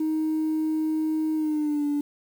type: tone with pitch glide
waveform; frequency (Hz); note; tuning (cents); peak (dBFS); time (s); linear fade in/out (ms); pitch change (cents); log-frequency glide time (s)
sine; 313.1 to 290.5; D#4 to D4; +11 to -19; -21; 0-2.01; 5; -130; 1.35-1.86
effects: tanh soft clip ceiling -19 dBFS + 8-bit